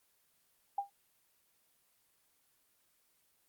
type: tone with exponential decay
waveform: sine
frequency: 801 Hz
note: G5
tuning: 37 cents sharp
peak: -28 dBFS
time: 0.78-0.9 s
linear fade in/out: 5 ms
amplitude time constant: 25 ms
effects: white hiss -73 dBFS RMS until 3.48 s + Opus 24 kbps